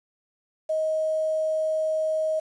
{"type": "tone with quantisation", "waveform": "sine", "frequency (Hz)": 629, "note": "D#5", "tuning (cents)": 19, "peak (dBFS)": -22, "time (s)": [0.69, 2.4], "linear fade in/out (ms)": 10, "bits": 8, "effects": ["resampled to 24000 Hz"]}